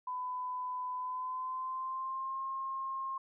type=tone with pitch glide; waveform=sine; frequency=1003 to 1068.8 Hz; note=B5 to C6; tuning=+26 to +36 cents; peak=-35 dBFS; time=0.07-3.18 s; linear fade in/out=5 ms; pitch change=+110 cents; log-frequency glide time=0.94-2.41 s; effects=none